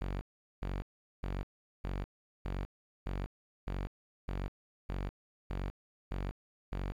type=tone bursts; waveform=sawtooth; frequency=47 Hz; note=F#1; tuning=28 cents sharp; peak=-31 dBFS; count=12; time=0.01-6.92 s; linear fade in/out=0 ms; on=200 ms; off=410 ms; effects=low-pass 3000 Hz 12 dB/octave + 11-bit